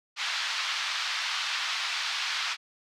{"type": "band-pass noise", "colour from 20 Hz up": "white", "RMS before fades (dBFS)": -31, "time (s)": [0.16, 2.57], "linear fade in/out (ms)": 50, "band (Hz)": [1000, 4600], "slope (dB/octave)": 24, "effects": []}